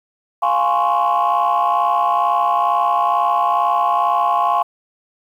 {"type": "chord", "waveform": "sine", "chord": "Db major seventh", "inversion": "first", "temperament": "equal", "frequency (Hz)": [698.5, 830.6, 1046.5, 1108.7], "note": ["F5", "Ab5", "C6", "Db6"], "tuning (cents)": [0, 0, 0, 0], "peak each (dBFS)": -18, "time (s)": [0.42, 4.63], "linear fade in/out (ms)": 10, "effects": ["tanh soft clip ceiling -8 dBFS", "8-bit"]}